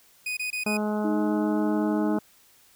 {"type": "tone bursts", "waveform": "40% pulse", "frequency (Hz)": 2489, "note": "D#7", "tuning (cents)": 0, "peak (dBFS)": -27, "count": 4, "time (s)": [0.26, 0.772], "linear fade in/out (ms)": 5, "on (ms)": 110, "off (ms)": 24}
{"type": "harmonic tone", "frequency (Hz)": 211.2, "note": "G#3", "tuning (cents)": 29, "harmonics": [1, 2, 3, 4, 5, 6, 7], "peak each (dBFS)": [-26, -32, -33, -35, -42, -41, -43], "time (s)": [0.66, 2.19], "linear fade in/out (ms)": 5}
{"type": "tone with vibrato", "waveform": "sine", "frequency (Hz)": 309.1, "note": "D#4", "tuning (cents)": -11, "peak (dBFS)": -25, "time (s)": [1.04, 2.18], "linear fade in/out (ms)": 10, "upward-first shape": "square", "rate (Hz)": 7.6, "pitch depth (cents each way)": 9}
{"effects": ["white hiss -58 dBFS RMS until 2.75 s"]}